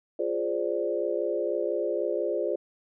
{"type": "chord", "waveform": "sine", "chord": "D half-diminished seventh", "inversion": "first", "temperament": "equal", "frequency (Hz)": [349.2, 415.3, 523.3, 587.3], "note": ["F4", "Ab4", "C5", "D5"], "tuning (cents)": [0, 0, 0, 0], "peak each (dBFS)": -31, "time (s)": [0.19, 2.56], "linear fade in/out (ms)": 5, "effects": []}